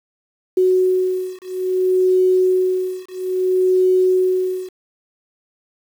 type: beating tone pair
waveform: sine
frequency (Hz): 370 / 370.6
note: F#4 / F#4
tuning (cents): 0 / +3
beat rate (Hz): 0.6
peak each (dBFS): -17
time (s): 0.57-4.69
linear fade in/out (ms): 5
effects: 7-bit